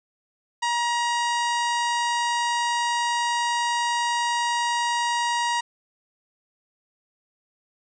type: harmonic tone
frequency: 950 Hz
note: A#5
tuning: 33 cents sharp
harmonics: 1 / 2 / 3 / 4 / 5 / 6 / 7 / 8 / 9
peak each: -23 / -29 / -33 / -35 / -37 / -39 / -40 / -41 / -42 dBFS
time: 0.62-5.61 s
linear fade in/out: 10 ms
effects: none